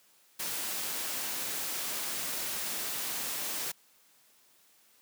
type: noise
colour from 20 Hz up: white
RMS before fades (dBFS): -35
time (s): 0.39-3.72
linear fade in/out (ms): 10
effects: white hiss -64 dBFS RMS until 5.01 s + high-pass 150 Hz 12 dB/octave